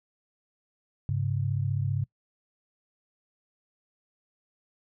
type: tone pair together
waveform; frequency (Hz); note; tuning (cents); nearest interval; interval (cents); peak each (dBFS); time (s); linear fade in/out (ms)
sine; 101.3 / 136.53; G#2 / C#3; -43 / -26; perfect fourth; 517; -28 / -28; 1.09-2.04; 0
effects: noise-tail reverb RT60 0.1 s tail -23 dB re dry